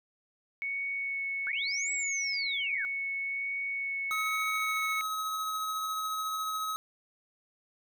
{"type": "tone with vibrato", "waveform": "sine", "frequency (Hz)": 2217, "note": "C#7", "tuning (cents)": 0, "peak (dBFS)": -31, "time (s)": [0.62, 5.01], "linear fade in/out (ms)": 0, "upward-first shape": "sine", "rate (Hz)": 1.1, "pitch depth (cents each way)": 8}
{"type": "linear two-way sweep", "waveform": "sine", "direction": "up then down", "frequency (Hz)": [1438, 7902, 1438], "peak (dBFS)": -33, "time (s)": [1.47, 2.85], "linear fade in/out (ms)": 0, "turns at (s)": 1.92}
{"type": "tone with tremolo", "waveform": "square", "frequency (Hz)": 1277, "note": "D#6", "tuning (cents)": 45, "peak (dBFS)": -31, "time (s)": [4.11, 6.76], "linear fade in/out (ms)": 0, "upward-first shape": "triangle", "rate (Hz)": 14, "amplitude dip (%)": 25}
{"effects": []}